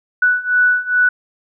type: beating tone pair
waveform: sine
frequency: 1480 / 1482.4 Hz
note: F#6 / F#6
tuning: 0 / +3 cents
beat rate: 2.4 Hz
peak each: -16 / -14 dBFS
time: 0.22-1.09 s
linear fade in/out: 5 ms
effects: none